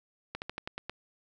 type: slowing click train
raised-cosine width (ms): 0.3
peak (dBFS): -20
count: 7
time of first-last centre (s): 0.35-0.896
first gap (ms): 69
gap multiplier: 1.11
effects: none